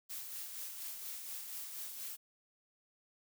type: noise with tremolo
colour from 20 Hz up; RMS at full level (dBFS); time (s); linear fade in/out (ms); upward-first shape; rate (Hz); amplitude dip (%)
blue; -43; 0.09-2.17; 20; sine; 4.2; 40
effects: none